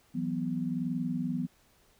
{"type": "chord", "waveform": "sine", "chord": "E suspended second", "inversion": "none", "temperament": "just", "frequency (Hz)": [164.81, 185.42, 247.2], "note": ["E3", "F#3", "B3"], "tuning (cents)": [0, 4, 2], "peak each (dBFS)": [-35, -35, -32], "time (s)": [0.14, 1.47], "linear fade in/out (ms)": 20, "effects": ["pink hiss -65 dBFS RMS until 1.99 s"]}